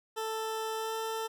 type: tone with pitch glide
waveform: 20% pulse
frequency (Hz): 441.6 to 445.4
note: A4 to A4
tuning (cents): +6 to +21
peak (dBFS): -28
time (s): 0.16-1.28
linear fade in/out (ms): 20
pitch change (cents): +15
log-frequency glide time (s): 0.76-0.95
effects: none